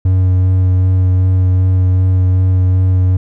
triangle tone with vibrato, 92.6 Hz, F#2, 2 cents sharp, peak -6 dBFS, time 0.05-3.17 s, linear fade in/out 5 ms, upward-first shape sine, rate 2.6 Hz, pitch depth 12 cents each way, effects none

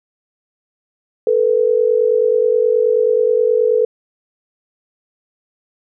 sine tone pair together, 440 / 489.4 Hz, A4 / B4, 0 / -16 cents, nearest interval major second, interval 184 cents, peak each -14 dBFS, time 1.27-3.85 s, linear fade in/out 2 ms, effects none

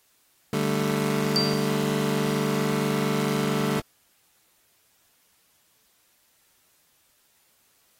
25% pulse chord, D suspended fourth, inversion none, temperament just, 146.83 / 195.78 / 220.2 Hz, D3 / G3 / A3, 0 / -2 / +2 cents, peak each -24 dBFS, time 0.53-3.8 s, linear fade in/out 2 ms
sine tone with exponential decay, 4699 Hz, D8, in tune, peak -19 dBFS, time 1.36-1.79 s, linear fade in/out 1 ms, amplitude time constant 93 ms
effects white hiss -64 dBFS RMS until 7.99 s + AAC 48 kbps

